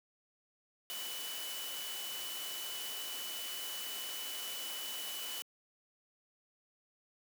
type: tone in noise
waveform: sine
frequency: 2976 Hz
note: F#7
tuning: 9 cents sharp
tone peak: -43 dBFS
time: 0.9-5.42 s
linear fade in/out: 0 ms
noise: white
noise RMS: -43 dBFS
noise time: 0.9-5.42 s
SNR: -3 dB
effects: high-pass 300 Hz 12 dB/octave